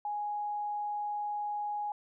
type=tone; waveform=sine; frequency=830.6 Hz; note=G#5; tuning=in tune; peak=-32 dBFS; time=0.05-1.92 s; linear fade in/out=2 ms; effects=none